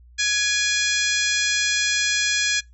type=harmonic tone with a mistuned harmonic; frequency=837 Hz; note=G#5; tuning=13 cents sharp; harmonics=2 / 3 / 4 / 5 / 6 / 7 / 8 / 9; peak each=-24 / -26 / -27 / -28 / -29 / -29 / -30 / -31 dBFS; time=0.18-2.61 s; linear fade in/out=20 ms; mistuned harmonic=3; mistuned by=-57 cents; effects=noise-tail reverb RT60 0.2 s tail -24 dB re dry + added 60 Hz sine -46 dBFS peak until 2.73 s